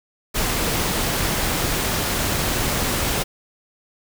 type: noise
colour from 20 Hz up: pink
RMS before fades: -22 dBFS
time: 0.34-3.24 s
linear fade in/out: 20 ms
effects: none